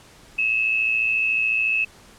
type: tone pair together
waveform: sine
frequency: 2585 / 2699 Hz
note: E7 / E7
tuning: -34 / +40 cents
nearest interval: minor second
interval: 74 cents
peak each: -19 / -27 dBFS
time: 0.38-1.85 s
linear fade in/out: 10 ms
effects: pink hiss -49 dBFS RMS until 2.18 s + low-pass 10000 Hz 12 dB/octave